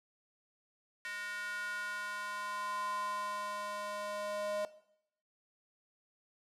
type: tone with high-pass filter sweep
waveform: square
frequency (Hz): 206.1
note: G#3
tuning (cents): -13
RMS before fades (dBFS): -39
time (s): 1.05-4.65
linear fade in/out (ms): 0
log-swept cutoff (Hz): 1700 to 640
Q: 4.7
effects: noise-tail reverb RT60 0.7 s tail -17 dB re dry + low-pass 11000 Hz 12 dB/octave